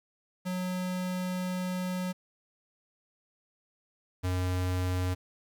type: tone pair in turn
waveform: square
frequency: 182.8 / 91.22 Hz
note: F#3 / F#2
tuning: -21 / -24 cents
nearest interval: octave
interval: 1203 cents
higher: first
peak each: -31 / -28 dBFS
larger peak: second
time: 0.45-2.13 / 4.23-5.15 s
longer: first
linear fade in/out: 20 ms
effects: 10-bit